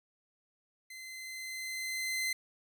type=tone with level ramp; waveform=sawtooth; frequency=2061 Hz; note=C7; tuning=27 cents flat; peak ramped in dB=-42 to -27 dBFS; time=0.9-2.33 s; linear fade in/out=5 ms; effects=none